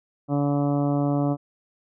harmonic tone, 143.3 Hz, D3, 42 cents flat, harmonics 1 / 2 / 3 / 4 / 5 / 6 / 7 / 8 / 9, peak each -24 / -23 / -35 / -30 / -32 / -41 / -41 / -40 / -45 dBFS, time 0.28-1.37 s, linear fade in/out 50 ms, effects none

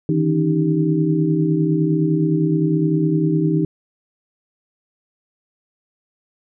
sine tone cluster, 150.8 / 160.6 / 277.5 / 311.1 / 392.1 Hz, D3 / E3 / C#4 / D#4 / G4, +46 / -45 / +2 / 0 / 0 cents, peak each -27 / -18 / -26 / -19 / -24 dBFS, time 0.09-3.65 s, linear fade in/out 2 ms, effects none

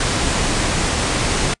pink low-pass noise, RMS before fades -19 dBFS, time 0-1.54 s, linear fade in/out 5 ms, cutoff 9700 Hz, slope 96 dB/octave, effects noise-tail reverb RT60 0.1 s tail -26 dB re dry

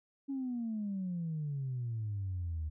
sine exponential sweep, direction down, 279.9 to 75.6 Hz, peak -33 dBFS, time 0.28-2.7 s, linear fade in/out 20 ms, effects tanh soft clip ceiling -30 dBFS

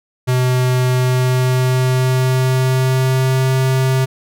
square tone with pitch glide, 126.9 to 131.22 Hz, B2 to C3, +47 to +5 cents, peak -13 dBFS, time 0.27-4.06 s, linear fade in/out 20 ms, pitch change +58 cents, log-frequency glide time 0.9-3.54 s, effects none

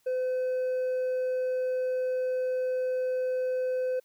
sine tone with hard clipping, 510 Hz, C5, 44 cents flat, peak -27 dBFS, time 0.06-4 s, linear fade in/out 10 ms, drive 2 dB, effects white hiss -69 dBFS RMS until 4.04 s

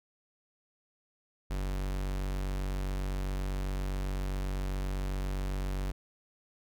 45% pulse tone, 47.58 Hz, F#1, 49 cents sharp, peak -31 dBFS, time 1.5-5.92 s, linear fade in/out 10 ms, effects none

